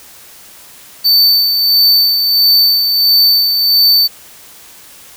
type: tone with tremolo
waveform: square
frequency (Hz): 4546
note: C#8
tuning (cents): +43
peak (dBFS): -6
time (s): 1.04-4.08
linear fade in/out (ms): 20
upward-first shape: sine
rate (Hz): 1.5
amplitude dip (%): 45
effects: white hiss -38 dBFS RMS until 5.16 s